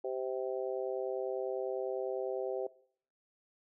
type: harmonic tone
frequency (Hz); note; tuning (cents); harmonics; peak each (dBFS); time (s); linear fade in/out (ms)
130; C3; -11; 3 / 4 / 5 / 6; -37 / -38 / -42 / -46; 0.04-2.67; 5
effects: noise-tail reverb RT60 0.6 s tail -20 dB re dry